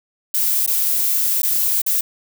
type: noise with dropouts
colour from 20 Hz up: violet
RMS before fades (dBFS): -18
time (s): 0.34-2.01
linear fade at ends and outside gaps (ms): 5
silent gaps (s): 0.664-0.675 / 1.42-1.431 / 1.818-1.863
effects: none